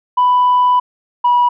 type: tone pair in turn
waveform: sine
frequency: 992 / 973.3 Hz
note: B5 / B5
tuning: +7 / -26 cents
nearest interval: unison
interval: 33 cents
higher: first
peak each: -7 dBFS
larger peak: neither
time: 0.17-0.8 / 1.24-1.49 s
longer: first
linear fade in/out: 10 ms
effects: tanh soft clip ceiling -6 dBFS